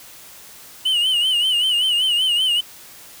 triangle tone with vibrato, 2960 Hz, F#7, in tune, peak -14 dBFS, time 0.85-2.61 s, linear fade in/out 10 ms, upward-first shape sine, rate 5.2 Hz, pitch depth 88 cents each way, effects white hiss -42 dBFS RMS until 3.2 s

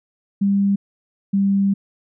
sine tone pair in turn, 198.9 / 197.41 Hz, G3 / G3, +25 / +12 cents, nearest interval unison, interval 13 cents, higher first, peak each -14 dBFS, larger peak neither, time 0.41-0.76 / 1.33-1.74 s, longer second, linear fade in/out 10 ms, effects none

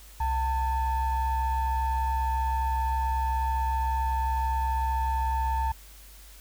triangle ring-modulated tone, 415.3 Hz, G#4, in tune, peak -19 dBFS, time 0.2-5.72 s, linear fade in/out 5 ms, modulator 481 Hz, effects added 50 Hz sine -48 dBFS peak until 6.4 s + white hiss -52 dBFS RMS until 6.4 s

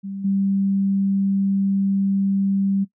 sine tone with level steps, 196 Hz, G3, in tune, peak -27 / -17 dBFS, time 0.03-2.85 s, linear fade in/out 20 ms, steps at 0.24 s, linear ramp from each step 10 ms, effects noise-tail reverb RT60 0.1 s tail -18 dB re dry

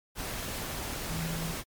sine tone in noise, 164.2 Hz, E3, 6 cents flat, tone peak -33 dBFS, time 1.08-1.55 s, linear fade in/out 50 ms, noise pink, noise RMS -36 dBFS, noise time 0.15-1.64 s, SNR 0 dB, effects MP3 96 kbps

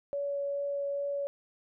sine tone with vibrato, 565 Hz, C#5, 33 cents sharp, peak -30 dBFS, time 0.13-1.27 s, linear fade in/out 0 ms, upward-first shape triangle, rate 2.4 Hz, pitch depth 8 cents each way, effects none

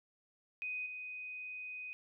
sine tone with level steps, 2499 Hz, D#7, 7 cents sharp, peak -37 / -42 dBFS, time 0.62-1.93 s, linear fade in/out 0 ms, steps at 0.86 s, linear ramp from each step 2 ms, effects none

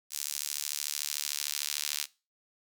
sawtooth tone with high-pass filter sweep, 73.42 Hz, D2, in tune, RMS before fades -35 dBFS, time 0.1-2.07 s, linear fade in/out 50 ms, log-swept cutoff 6200 to 4100 Hz, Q 1, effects noise-tail reverb RT60 0.3 s tail -20 dB re dry

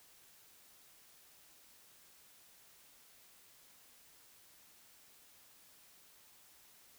silence, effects white hiss -63 dBFS RMS until 6.98 s

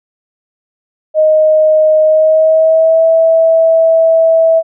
sine tone with pitch glide, 622.3 to 652.5 Hz, D#5 to E5, 0 to -18 cents, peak -5 dBFS, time 1.14-4.63 s, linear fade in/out 50 ms, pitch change +82 cents, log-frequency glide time 2.03-3.05 s, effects none

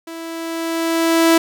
sawtooth tone with level ramp, 329.6 Hz, E4, in tune, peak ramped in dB -26 to -5 dBFS, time 0.07-1.38 s, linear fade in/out 5 ms, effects none

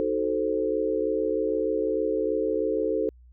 sine chord, D# diminished seventh, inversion none, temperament equal with one note detuned, 311.1 / 373.6 / 440 / 523.3 Hz, D#4 / F#4 / A4 / C5, 0 / +17 / 0 / 0 cents, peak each -30 / -31 / -26 / -29 dBFS, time 0-3.09 s, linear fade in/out 0 ms, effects added 61 Hz sine -49 dBFS peak until 3.32 s

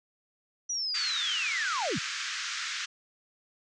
sine linear sweep, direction down, 5920 to 92.1 Hz, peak -29 dBFS, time 0.69-1.99 s, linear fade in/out 10 ms
pink band-pass noise, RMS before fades -35 dBFS, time 0.94-2.86 s, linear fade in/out 10 ms, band 1300 to 6900 Hz, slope 48 dB/octave
effects none

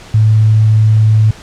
sine tone, 108.7 Hz, A2, 21 cents flat, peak -5 dBFS, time 0.14-1.31 s, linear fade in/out 5 ms, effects pink hiss -35 dBFS RMS until 1.42 s + low-pass 7000 Hz 12 dB/octave

